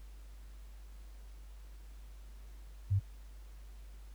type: tone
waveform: sine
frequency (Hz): 98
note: G2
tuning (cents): 0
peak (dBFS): -26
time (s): 2.9-3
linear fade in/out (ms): 20
effects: added 50 Hz sine -48 dBFS peak until 4.14 s + pink hiss -65 dBFS RMS until 4.14 s